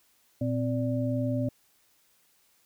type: tone cluster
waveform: sine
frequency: 118.3 / 259.1 / 584 Hz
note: A#2 / C4 / D5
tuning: +26 / -17 / -10 cents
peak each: -29 / -29 / -33 dBFS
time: 0.41-1.49 s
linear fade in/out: 5 ms
effects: white hiss -66 dBFS RMS until 2.65 s